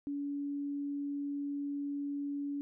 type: tone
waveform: sine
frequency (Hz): 284.7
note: C#4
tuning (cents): +46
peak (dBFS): -34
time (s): 0.07-2.61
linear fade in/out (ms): 0
effects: none